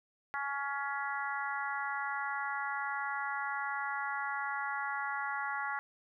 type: harmonic tone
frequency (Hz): 280.1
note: C#4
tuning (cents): +18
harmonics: 3 / 4 / 5 / 6 / 7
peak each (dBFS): -39 / -40 / -39 / -41 / -42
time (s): 0.34-5.79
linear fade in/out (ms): 0
effects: none